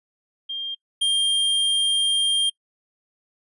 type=tone pair in turn; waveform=sine / square; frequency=3200 / 3200 Hz; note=G7 / G7; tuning=+35 / +35 cents; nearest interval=unison; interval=0 cents; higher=neither; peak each=-26 / -18 dBFS; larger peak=second; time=0.49-0.75 / 1.01-2.5 s; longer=second; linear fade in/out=10 ms; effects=noise-tail reverb RT60 0.1 s tail -24 dB re dry + resampled to 24000 Hz